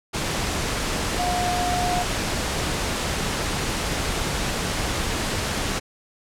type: tone in noise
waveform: sine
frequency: 716 Hz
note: F5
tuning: 43 cents sharp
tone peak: -23 dBFS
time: 1.18-2.04 s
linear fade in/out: 20 ms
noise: pink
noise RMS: -25 dBFS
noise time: 0.13-5.8 s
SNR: -1 dB
effects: low-pass 9000 Hz 12 dB/octave